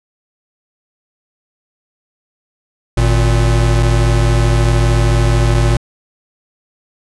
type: tone pair together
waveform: square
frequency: 51.86 / 116.54 Hz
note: G#1 / A#2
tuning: -2 / 0 cents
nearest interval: octave + major second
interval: 1402 cents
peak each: -13 dBFS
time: 2.97-5.77 s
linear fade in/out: 5 ms
effects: resampled to 24000 Hz